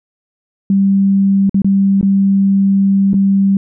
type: tone with dropouts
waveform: sine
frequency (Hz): 196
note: G3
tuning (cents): 0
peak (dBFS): -8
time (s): 0.7-3.57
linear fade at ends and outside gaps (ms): 2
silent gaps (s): 1.495-1.544 / 1.619-1.645 / 2.012-2.028 / 3.133-3.141
effects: none